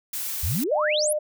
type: noise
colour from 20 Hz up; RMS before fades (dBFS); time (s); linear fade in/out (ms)
blue; -30; 0.13-0.64; 5
type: exponential sweep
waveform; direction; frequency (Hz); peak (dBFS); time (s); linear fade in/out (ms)
sine; up; 65.41 to 11840; -23; 0.43-1.13; 5
type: tone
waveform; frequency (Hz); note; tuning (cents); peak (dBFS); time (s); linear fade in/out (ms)
sine; 605; D#5; -49; -22; 0.71-1.19; 10
effects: none